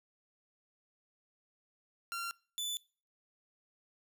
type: tone pair in turn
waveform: sawtooth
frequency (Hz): 1377 / 3491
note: F6 / A7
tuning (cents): -25 / -14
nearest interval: octave + major third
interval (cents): 1611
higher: second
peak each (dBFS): -33 / -32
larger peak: second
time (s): 2.12-2.31 / 2.58-2.77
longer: neither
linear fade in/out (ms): 0
effects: noise-tail reverb RT60 0.4 s tail -24 dB re dry